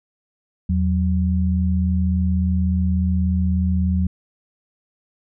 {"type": "tone pair together", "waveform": "sine", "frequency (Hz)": [81.58, 185], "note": ["E2", "F#3"], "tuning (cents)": [-17, 0], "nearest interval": "octave + major second", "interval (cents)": 1417, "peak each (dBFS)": [-18, -20], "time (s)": [0.69, 4.07], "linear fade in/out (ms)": 5, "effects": []}